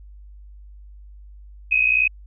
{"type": "tone pair together", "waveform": "sine", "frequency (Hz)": [2500, 2561], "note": ["D#7", "D#7"], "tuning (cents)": [8, 49], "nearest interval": "unison", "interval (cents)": 41, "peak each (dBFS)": -18, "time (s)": [1.71, 2.08], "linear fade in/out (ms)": 10, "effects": ["added 50 Hz sine -40 dBFS peak until 2.26 s"]}